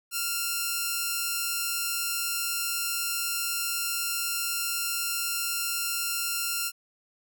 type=tone pair together; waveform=5% pulse; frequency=1392 / 2628 Hz; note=F6 / E7; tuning=-6 / -6 cents; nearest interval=major seventh; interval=1100 cents; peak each=-17 / -24 dBFS; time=0.11-6.72 s; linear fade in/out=50 ms; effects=none